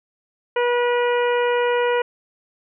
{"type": "harmonic tone", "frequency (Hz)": 484.6, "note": "B4", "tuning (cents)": -33, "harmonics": [1, 2, 3, 4, 5, 6], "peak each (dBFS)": [-18, -24, -28, -30, -32, -34], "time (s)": [0.56, 2.02], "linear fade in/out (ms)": 5, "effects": []}